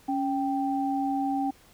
sine tone pair together, 277.2 / 783.4 Hz, C#4 / G5, 0 / -1 cents, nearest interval octave + tritone, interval 1799 cents, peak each -27 / -28 dBFS, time 0.08-1.51 s, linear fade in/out 10 ms, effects pink hiss -57 dBFS RMS until 1.73 s

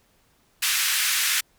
pink band-pass noise, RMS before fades -23 dBFS, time 0.62-1.41 s, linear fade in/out 10 ms, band 1600 to 16000 Hz, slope 24 dB/octave, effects pink hiss -63 dBFS RMS until 1.58 s

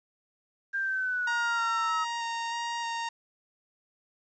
sine exponential sweep, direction down, 1601 to 1277 Hz, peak -27 dBFS, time 0.73-2.05 s, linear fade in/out 20 ms
sawtooth tone with vibrato, 932.3 Hz, A#5, in tune, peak -27 dBFS, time 1.27-3.09 s, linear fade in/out 5 ms, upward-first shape square, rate 1.6 Hz, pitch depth 10 cents each way
effects resampled to 16000 Hz + 10-bit

